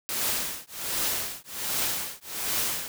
white noise with tremolo, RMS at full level -26 dBFS, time 0.09-2.88 s, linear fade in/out 0 ms, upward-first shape triangle, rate 1.3 Hz, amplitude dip 100%, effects none

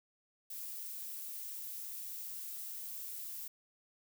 violet noise, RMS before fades -44 dBFS, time 0.5-3.48 s, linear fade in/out 5 ms, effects none

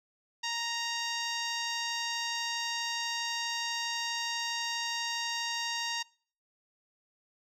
10% pulse tone with low-pass filter, 932.3 Hz, A#5, in tune, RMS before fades -34 dBFS, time 0.43-6.03 s, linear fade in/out 10 ms, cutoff 6700 Hz, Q 1.3, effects noise-tail reverb RT60 0.5 s tail -25 dB re dry

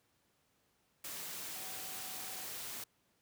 sine tone in noise, 757 Hz, F#5, 39 cents sharp, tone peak -55 dBFS, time 1.55-2.44 s, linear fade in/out 5 ms, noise white, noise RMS -44 dBFS, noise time 1.04-2.84 s, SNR -14 dB, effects pink hiss -75 dBFS RMS until 3.21 s + high-pass 80 Hz 12 dB/octave

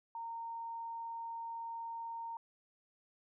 sine tone, 921 Hz, A#5, 21 cents flat, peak -40 dBFS, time 0.15-2.37 s, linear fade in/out 2 ms, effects none

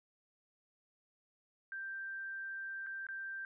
sine tone with dropouts, 1573 Hz, G6, 6 cents sharp, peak -40 dBFS, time 1.72-3.45 s, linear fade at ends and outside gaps 1 ms, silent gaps 2.864-2.868 / 3.068-3.087 s, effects none

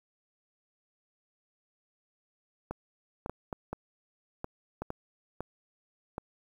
clicks, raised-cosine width 1 ms, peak -21 dBFS, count 10, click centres 2.71 / 3.261 / 3.296 / 3.528 / 3.73 / 4.444 / 4.82 / 4.904 / 5.406 / 6.181 s, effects 9-bit

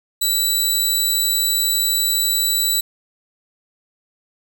15% pulse tone, 3951 Hz, B7, in tune, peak -9 dBFS, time 0.21-2.81 s, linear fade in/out 10 ms, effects none

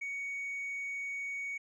triangle tone with tanh clipping, 2236 Hz, C#7, 14 cents sharp, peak -36 dBFS, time 0.01-1.58 s, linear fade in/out 10 ms, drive 6 dB, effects none

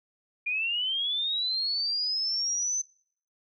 sine linear sweep, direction up, 2401 to 6170 Hz, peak -26 dBFS, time 0.46-2.82 s, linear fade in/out 10 ms, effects noise-tail reverb RT60 0.6 s tail -26 dB re dry

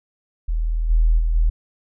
sine tone with level steps, 40.39 Hz, E1, 35 cents flat, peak -18 / -12 / -16 / -13 dBFS, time 0.48-1.5 s, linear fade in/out 10 ms, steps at 0.89 / 1.18 / 1.34 s, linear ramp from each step 20 ms, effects none

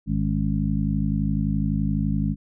harmonic tone with a mistuned harmonic, 51.8 Hz, G#1, 4 cents flat, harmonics 1 / 2 / 3 / 4 / 5, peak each -27 / -31 / -25 / -25 / -30 dBFS, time 0.06-2.36 s, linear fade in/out 50 ms, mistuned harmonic 5, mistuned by +110 cents, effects none

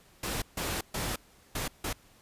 pink noise bursts at uneven times, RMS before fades -33 dBFS, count 5, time 0.23-0.42 / 0.57-0.81 / 0.94-1.16 / 1.55-1.68 / 1.84-1.93 s, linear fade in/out 5 ms, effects pink hiss -60 dBFS RMS until 2.21 s + resampled to 32000 Hz

